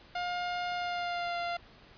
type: tone with pitch glide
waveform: sawtooth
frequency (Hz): 710 to 693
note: F5 to F5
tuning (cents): +28 to -14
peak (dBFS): -28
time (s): 0.15-1.57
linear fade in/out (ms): 5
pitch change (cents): -42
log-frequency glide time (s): 0.74-1.38
effects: pink hiss -56 dBFS RMS until 1.97 s + resampled to 11025 Hz